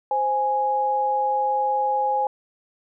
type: tone pair together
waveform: sine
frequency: 521.9 / 830.6 Hz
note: C5 / G#5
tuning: -4 / 0 cents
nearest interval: minor sixth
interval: 804 cents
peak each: -26 / -20 dBFS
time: 0.11-2.27 s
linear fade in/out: 2 ms
effects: none